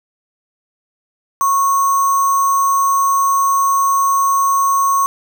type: tone with sample-and-hold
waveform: sine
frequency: 1100 Hz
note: C#6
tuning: 14 cents flat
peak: -11 dBFS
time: 1.41-5.06 s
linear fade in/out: 0 ms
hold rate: 7350 Hz
effects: none